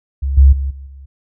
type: tone with level steps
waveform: sine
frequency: 68.2 Hz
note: C#2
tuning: 28 cents flat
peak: -15 / -3 / -16 / -29 / -33 dBFS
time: 0.22-1.06 s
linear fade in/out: 10 ms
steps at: 0.37 / 0.52 / 0.7 / 0.86 s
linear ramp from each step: 10 ms
effects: none